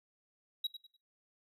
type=tone with echo; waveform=triangle; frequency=3859 Hz; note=B7; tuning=41 cents flat; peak=-30 dBFS; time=0.64-0.67 s; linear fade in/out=5 ms; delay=99 ms; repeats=3; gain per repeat=-11 dB; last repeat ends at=0.967 s; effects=noise-tail reverb RT60 0.3 s tail -22 dB re dry